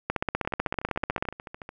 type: two click trains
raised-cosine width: 0.5 ms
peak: -10 / -23 dBFS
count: 20 / 18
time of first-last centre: 0.1-1.288 / 0.45-1.691 s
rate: 16 / 13.7 Hz
effects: none